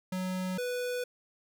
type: tone pair in turn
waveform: square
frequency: 185 / 493.9 Hz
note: F#3 / B4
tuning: 0 / 0 cents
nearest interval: octave + perfect fourth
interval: 1700 cents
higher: second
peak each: -32 / -32 dBFS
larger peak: neither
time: 0.12-0.58 / 0.58-1.04 s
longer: neither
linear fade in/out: 5 ms
effects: none